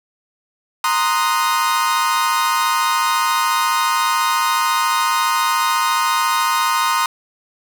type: chord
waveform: 40% pulse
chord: C half-diminished seventh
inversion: third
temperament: equal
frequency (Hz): 932.3 / 1046.5 / 1244.5 / 1480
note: Bb5 / C6 / Eb6 / Gb6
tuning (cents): 0 / 0 / 0 / 0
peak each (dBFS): -20 / -19 / -19 / -25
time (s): 0.84-7.06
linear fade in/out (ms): 2
effects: none